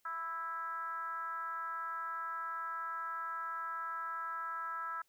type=tone with frequency modulation; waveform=sine; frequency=1318.5 Hz; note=E6; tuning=in tune; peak=-37 dBFS; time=0.05-5.02 s; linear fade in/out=5 ms; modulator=325 Hz; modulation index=0.84; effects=white hiss -75 dBFS RMS until 5.08 s